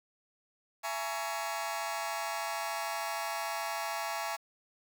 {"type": "chord", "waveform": "sawtooth", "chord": "A# half-diminished seventh", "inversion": "second", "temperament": "just", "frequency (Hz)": [671.3, 839.1, 932.3, 1118.8], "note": ["E5", "G#5", "A#5", "C#6"], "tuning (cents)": [31, 18, 0, 16], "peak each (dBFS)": [-35, -34, -38, -36], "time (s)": [0.83, 4.37], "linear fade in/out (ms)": 20, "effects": ["9-bit"]}